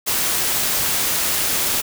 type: noise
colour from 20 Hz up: white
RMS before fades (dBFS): -20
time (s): 0.06-1.82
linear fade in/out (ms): 20
effects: none